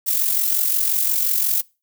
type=noise with amplitude modulation; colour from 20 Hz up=violet; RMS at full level=-17 dBFS; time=0.06-1.62 s; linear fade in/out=20 ms; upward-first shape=sine; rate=45.6 Hz; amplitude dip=55%; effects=noise-tail reverb RT60 0.3 s tail -24 dB re dry